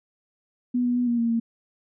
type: tone with pitch steps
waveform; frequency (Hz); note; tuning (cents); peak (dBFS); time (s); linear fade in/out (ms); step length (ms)
sine; 246.3 / 243.9 / 245.6 / 237.4 / 232.2 / 230.1; B3 / B3 / B3 / A#3 / A#3 / A#3; -5 / -21 / -9 / +32 / -7 / -22; -20; 0.74-1.4; 10; 110
effects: none